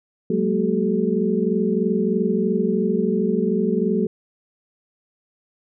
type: tone cluster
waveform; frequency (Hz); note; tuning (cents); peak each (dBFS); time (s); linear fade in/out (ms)
sine; 184.7 / 205.1 / 228.1 / 378.9 / 432; F#3 / G#3 / A#3 / F#4 / A4; -3 / -21 / -37 / +41 / -32; -24; 0.3-4.07; 5
effects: none